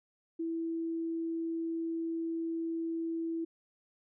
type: tone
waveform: sine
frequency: 329.6 Hz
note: E4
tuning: in tune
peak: -32 dBFS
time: 0.39-3.45 s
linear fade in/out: 10 ms
effects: none